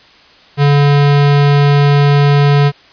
square tone, 143.4 Hz, D3, 41 cents flat, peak -7 dBFS, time 0.57-2.72 s, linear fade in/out 50 ms, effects white hiss -43 dBFS RMS until 2.92 s + resampled to 11025 Hz

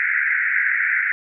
pink band-pass noise, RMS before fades -20 dBFS, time 0-1.12 s, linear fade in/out 0 ms, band 1500 to 2200 Hz, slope 96 dB/octave, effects none

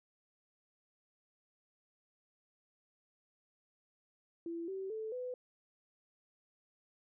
sine tone with pitch steps, 336.1 / 383.9 / 438.4 / 500.7 Hz, E4 / G4 / A4 / B4, +34 / -36 / -6 / +24 cents, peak -38 dBFS, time 4.46-5.34 s, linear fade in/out 2 ms, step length 220 ms, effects none

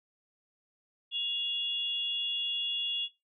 sine tone pair together, 2815 / 3372 Hz, F7 / G#7, +13 / +26 cents, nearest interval minor third, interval 313 cents, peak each -33 / -31 dBFS, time 1.11-3.09 s, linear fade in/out 50 ms, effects noise-tail reverb RT60 0.2 s tail -19 dB re dry

